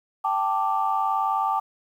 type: chord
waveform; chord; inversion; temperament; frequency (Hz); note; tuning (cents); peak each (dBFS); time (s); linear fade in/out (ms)
sine; G suspended second; none; equal with one note detuned; 780.8 / 880 / 1174.7; G5 / A5 / D6; -7 / 0 / 0; -25; 0.24-1.6; 10
effects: tanh soft clip ceiling -11 dBFS + 9-bit